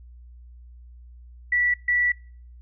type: tone bursts at uneven times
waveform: sine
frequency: 1955 Hz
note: B6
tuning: 18 cents flat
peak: -18 dBFS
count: 2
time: 1.52-1.74 / 1.88-2.12 s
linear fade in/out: 5 ms
effects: noise-tail reverb RT60 0.5 s tail -26 dB re dry + added 60 Hz sine -43 dBFS peak until 2.61 s